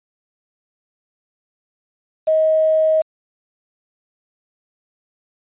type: tone with quantisation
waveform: sine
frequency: 631 Hz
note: D#5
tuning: 24 cents sharp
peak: -12 dBFS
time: 2.27-3.02 s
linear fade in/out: 10 ms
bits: 6
effects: resampled to 8000 Hz